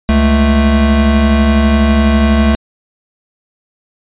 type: tone pair together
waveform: square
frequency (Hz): 69.3 / 220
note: C#2 / A3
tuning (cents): 0 / 0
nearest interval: octave + minor sixth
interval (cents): 2000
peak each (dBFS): -11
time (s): 0.09-2.55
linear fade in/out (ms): 0
effects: resampled to 8000 Hz